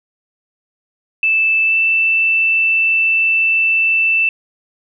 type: tone with pitch glide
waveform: sine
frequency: 2637 to 2657 Hz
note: E7 to E7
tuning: 0 to +13 cents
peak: -11 dBFS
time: 1.23-4.29 s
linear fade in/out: 2 ms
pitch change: +13 cents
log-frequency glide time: 1.65-1.75 s
effects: none